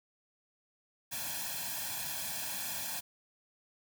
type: noise with comb filter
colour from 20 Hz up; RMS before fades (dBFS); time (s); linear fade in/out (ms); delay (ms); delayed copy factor
white; -38; 1.11-3.01; 20; 1.2; +0.95
effects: high-pass 100 Hz 12 dB/octave